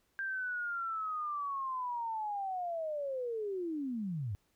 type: linear sweep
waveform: sine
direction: down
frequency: 1593 to 91.1 Hz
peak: -34 dBFS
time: 0.19-4.35 s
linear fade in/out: 0 ms
effects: pink hiss -75 dBFS RMS until 4.55 s